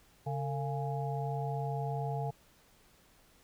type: harmonic tone with a mistuned harmonic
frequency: 138.59 Hz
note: C#3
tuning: in tune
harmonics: 1 / 3 / 5 / 6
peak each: -34 / -41 / -40 / -41 dBFS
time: 0.26-2.31 s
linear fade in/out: 10 ms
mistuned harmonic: 3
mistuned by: +140 cents
effects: pink hiss -64 dBFS RMS until 3.43 s